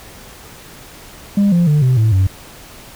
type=tone with pitch steps; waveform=sine; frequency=201.4 / 173.32 / 149.15 / 128.35 / 110.45 / 95.05 Hz; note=G3 / F3 / D3 / C3 / A2 / F#2; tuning=+47 / -13 / +27 / -33 / +7 / +47 cents; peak=-7 dBFS; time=1.37-2.27 s; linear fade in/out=5 ms; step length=150 ms; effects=tanh soft clip ceiling -8 dBFS + pink hiss -38 dBFS RMS until 2.95 s